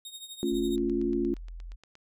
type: tone with tremolo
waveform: sawtooth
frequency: 3722 Hz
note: A#7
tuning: 3 cents flat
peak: -35 dBFS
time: 0.05-0.76 s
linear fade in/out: 2 ms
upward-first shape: triangle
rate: 12 Hz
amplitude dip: 80%
type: chord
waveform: sine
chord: A augmented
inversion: none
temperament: equal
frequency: 220 / 277.2 / 349.2 Hz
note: A3 / C#4 / E#4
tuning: 0 / 0 / 0 cents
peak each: -32 / -30 / -28 dBFS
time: 0.43-1.34 s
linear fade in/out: 0 ms
type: tone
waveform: sine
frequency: 42.36 Hz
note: E1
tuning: 48 cents sharp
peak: -38 dBFS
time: 0.51-1.76 s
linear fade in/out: 20 ms
type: click train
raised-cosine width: 0.2 ms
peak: -35 dBFS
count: 11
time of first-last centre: 0.78-1.954 s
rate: 8.52 Hz
effects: none